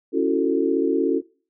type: chord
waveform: sine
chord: F# minor seventh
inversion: second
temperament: just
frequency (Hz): 277.5 / 333 / 370 / 444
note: C#4 / E4 / F#4 / A4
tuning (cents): +2 / +18 / 0 / +16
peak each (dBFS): -23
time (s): 0.12-1.22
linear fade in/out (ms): 50
effects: noise-tail reverb RT60 0.4 s tail -23 dB re dry